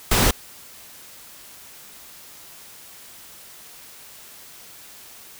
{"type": "noise", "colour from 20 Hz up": "pink", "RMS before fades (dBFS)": -17, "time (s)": [0.11, 0.31], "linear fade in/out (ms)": 5, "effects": ["white hiss -44 dBFS RMS until 5.39 s"]}